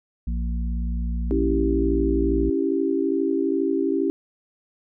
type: harmonic tone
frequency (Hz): 58.27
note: A#1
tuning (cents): 0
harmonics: 1 / 3 / 4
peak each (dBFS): -23 / -33 / -35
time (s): 0.27-2.5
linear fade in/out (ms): 5
type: chord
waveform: sine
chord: C# diminished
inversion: none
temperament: equal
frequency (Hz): 277.2 / 329.6 / 392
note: C#4 / E4 / G4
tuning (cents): 0 / 0 / 0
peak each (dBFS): -24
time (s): 1.31-4.1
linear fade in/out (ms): 0
effects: none